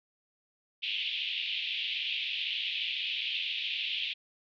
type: band-pass noise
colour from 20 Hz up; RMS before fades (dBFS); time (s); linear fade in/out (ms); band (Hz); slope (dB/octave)
white; -34; 0.82-4.14; 20; 2500 to 3500; 48
effects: none